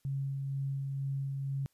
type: tone with tremolo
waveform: sine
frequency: 137.2 Hz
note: C#3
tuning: 17 cents flat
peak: -31 dBFS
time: 0.05-1.66 s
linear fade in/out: 0 ms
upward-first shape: sine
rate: 2.1 Hz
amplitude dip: 25%
effects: white hiss -74 dBFS RMS until 1.73 s + resampled to 32000 Hz